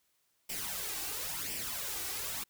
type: noise with flanger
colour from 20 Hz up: white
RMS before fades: -38 dBFS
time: 0.49-2.44 s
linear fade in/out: 10 ms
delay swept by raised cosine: 0.37 to 2.67 ms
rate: 0.96 Hz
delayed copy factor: +0.65
effects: white hiss -75 dBFS RMS until 2.49 s